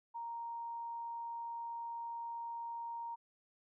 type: tone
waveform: sine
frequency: 932.3 Hz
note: A#5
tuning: in tune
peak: -40 dBFS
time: 0.14-3.16 s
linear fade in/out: 20 ms
effects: none